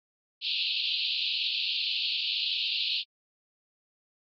white band-pass noise, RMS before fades -30 dBFS, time 0.41-3.04 s, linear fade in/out 50 ms, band 2600 to 4500 Hz, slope 96 dB/octave, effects AAC 32 kbps

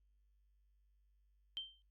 sine tone with exponential decay, 3131 Hz, G7, 3 cents flat, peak -37 dBFS, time 1.57-1.82 s, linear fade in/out 0 ms, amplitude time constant 53 ms, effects added 50 Hz sine -70 dBFS peak until 1.9 s + Opus 48 kbps

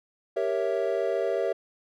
triangle chord, G diminished seventh, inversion none, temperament equal, 392 / 466.2 / 554.4 / 659.3 Hz, G4 / Bb4 / Db5 / Fb5, 0 / 0 / 0 / 0 cents, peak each -28 dBFS, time 0.36-1.53 s, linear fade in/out 10 ms, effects none

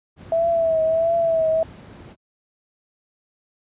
brown noise, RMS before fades -36 dBFS, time 0.16-2.16 s, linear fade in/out 50 ms
sine tone with vibrato, 656 Hz, E5, 9 cents flat, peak -16 dBFS, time 0.32-1.63 s, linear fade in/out 2 ms, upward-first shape triangle, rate 1.5 Hz, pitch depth 57 cents each way
effects high-pass 100 Hz 12 dB/octave + resampled to 8000 Hz

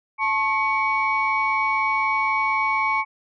sine tone cluster, 876 / 1085 / 2248 Hz, A5 / C#6 / C#7, -8 / -37 / +24 cents, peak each -24 / -22 / -22 dBFS, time 0.18-3.05 s, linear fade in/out 50 ms, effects tanh soft clip ceiling -12 dBFS

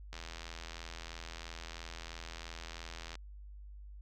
click train, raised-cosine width 0.2 ms, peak -27 dBFS, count 252, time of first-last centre 0.13-3.154 s, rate 83 Hz, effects added 50 Hz sine -47 dBFS peak until 4.01 s

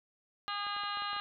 harmonic tone, 408 Hz, G#4, 31 cents flat, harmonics 2 / 3 / 4 / 5 / 6 / 7 / 8 / 9 / 10, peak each -43 / -37 / -43 / -49 / -52 / -43 / -49 / -49 / -44 dBFS, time 0.48-1.2 s, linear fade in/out 0 ms
clicks, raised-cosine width 0.5 ms, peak -34 dBFS, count 7, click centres 0.667 / 0.765 / 0.836 / 0.972 / 1.021 / 1.131 / 1.165 s
effects none

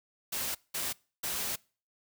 white noise bursts at uneven times, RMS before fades -34 dBFS, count 3, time 0.32-0.55 / 0.74-0.93 / 1.23-1.56 s, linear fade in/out 10 ms, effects noise-tail reverb RT60 0.4 s tail -25 dB re dry

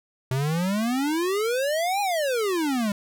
square exponential two-way sweep, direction up then down, 126.6 to 830.6 to 197.3 Hz, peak -23 dBFS, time 0.31-2.92 s, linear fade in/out 2 ms, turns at 2.01 s, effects none

